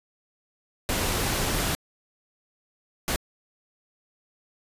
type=noise bursts at uneven times; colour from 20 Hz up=pink; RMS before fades=-26 dBFS; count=2; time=0.89-1.75 / 3.08-3.16 s; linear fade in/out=0 ms; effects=resampled to 32000 Hz